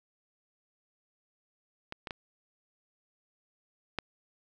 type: clicks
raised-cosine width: 0.3 ms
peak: -22 / -22 / -20 / -15 dBFS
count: 4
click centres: 1.924 / 2.072 / 2.108 / 3.987 s
effects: none